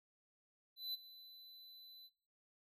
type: tone with ADSR envelope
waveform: square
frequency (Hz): 4007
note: B7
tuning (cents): +24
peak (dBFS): -39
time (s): 0.76-2.1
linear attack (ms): 180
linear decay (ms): 19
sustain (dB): -17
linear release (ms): 47
effects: noise-tail reverb RT60 0.7 s tail -21 dB re dry